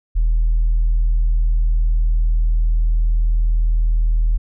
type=tone; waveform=sine; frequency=40.11 Hz; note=E1; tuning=47 cents flat; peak=-11 dBFS; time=0.15-4.38 s; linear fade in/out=20 ms; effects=tanh soft clip ceiling -10 dBFS